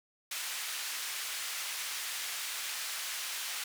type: band-pass noise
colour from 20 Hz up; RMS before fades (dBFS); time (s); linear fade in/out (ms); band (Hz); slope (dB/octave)
pink; -38; 0.31-3.64; 5; 1800 to 15000; 12
effects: none